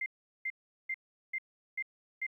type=tone bursts; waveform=sine; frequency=2093 Hz; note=C7; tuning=in tune; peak=-32 dBFS; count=6; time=0.01-2.266 s; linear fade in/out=5 ms; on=51 ms; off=390 ms; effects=12-bit